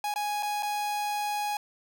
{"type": "tone with dropouts", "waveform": "45% pulse", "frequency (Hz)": 830.6, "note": "G#5", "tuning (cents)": 0, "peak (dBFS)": -28, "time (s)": [0.04, 1.57], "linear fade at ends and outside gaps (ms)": 2, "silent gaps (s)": [[0.14, 0.159], [0.426, 0.43], [0.625, 0.63]], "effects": []}